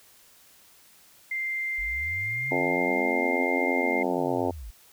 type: tone with pitch glide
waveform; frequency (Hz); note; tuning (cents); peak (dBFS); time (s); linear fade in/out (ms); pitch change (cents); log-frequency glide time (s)
sine; 2093 to 2109; C7 to C7; 0 to +13; -27; 1.31-4.03; 5; +13; 2.04-2.35
type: linear two-way sweep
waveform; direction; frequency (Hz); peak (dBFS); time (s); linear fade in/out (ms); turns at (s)
sine; up then down; 44.04 to 286.8 to 44.04; -36; 1.78-4.71; 10; 3.65
type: harmonic tone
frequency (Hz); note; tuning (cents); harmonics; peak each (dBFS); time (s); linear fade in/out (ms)
88.6; F2; +25; 3 / 4 / 5 / 6 / 7 / 8 / 9 / 10; -30 / -31 / -32 / -33 / -33 / -34 / -35 / -35; 2.51-4.51; 5
effects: white hiss -56 dBFS RMS until 4.92 s